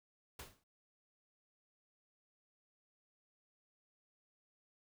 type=noise with exponential decay; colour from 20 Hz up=pink; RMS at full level=-45 dBFS; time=0.39-0.64 s; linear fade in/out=5 ms; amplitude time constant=53 ms; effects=none